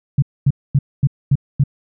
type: tone bursts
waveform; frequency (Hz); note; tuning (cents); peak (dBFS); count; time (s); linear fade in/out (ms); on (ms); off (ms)
sine; 138.59; C#3; 0; -9; 6; 0.18-1.638; 5; 43; 240
effects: none